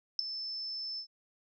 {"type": "tone with ADSR envelope", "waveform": "sine", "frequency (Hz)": 5274, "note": "E8", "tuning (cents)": 0, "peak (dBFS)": -20, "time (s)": [0.19, 1.07], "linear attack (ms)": 3, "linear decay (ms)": 4, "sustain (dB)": -16, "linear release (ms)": 86, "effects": []}